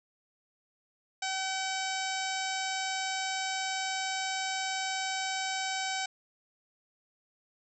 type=harmonic tone with a mistuned harmonic; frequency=763 Hz; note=G5; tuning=47 cents flat; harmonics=1 / 2 / 3 / 4 / 5 / 6 / 7 / 8 / 9 / 10; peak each=-35 / -38 / -39 / -42 / -42 / -44 / -42 / -44 / -46 / -44 dBFS; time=1.22-6.06 s; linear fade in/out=5 ms; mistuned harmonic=9; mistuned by=+55 cents; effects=none